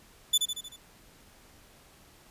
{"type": "tone with echo", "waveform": "sawtooth", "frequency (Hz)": 3488, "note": "A7", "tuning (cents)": -16, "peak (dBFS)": -17, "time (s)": [0.33, 0.38], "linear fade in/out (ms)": 10, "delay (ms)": 77, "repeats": 5, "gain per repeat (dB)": -5, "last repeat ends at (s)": 0.765, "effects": ["pink hiss -57 dBFS RMS until 2.3 s", "resampled to 32000 Hz"]}